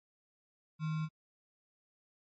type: tone with sample-and-hold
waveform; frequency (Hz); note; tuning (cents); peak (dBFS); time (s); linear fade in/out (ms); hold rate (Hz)
sine; 157.5; D#3; +21; -32; 0.79-1.09; 50; 1225
effects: low-pass 4000 Hz 12 dB/octave + MP3 32 kbps